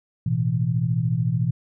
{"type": "chord", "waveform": "sine", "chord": "A suspended second", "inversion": "none", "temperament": "just", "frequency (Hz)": [110, 123.75, 165], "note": ["A2", "B2", "E3"], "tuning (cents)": [0, 4, 2], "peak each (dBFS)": [-27, -22, -24], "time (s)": [0.26, 1.51], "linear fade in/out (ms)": 5, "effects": []}